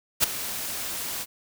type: noise with ADSR envelope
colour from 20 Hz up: white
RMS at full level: -17 dBFS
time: 0.2-1.26 s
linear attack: 35 ms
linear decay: 10 ms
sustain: -15 dB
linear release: 43 ms
effects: none